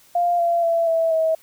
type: tone with pitch steps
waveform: sine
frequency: 698.5 / 684.1 / 670 / 656.3 / 642.8 Hz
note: F5 / F5 / E5 / E5 / E5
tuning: 0 / -36 / +28 / -8 / -44 cents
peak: -16 dBFS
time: 0.15-1.35 s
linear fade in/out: 5 ms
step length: 240 ms
effects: white hiss -53 dBFS RMS until 1.42 s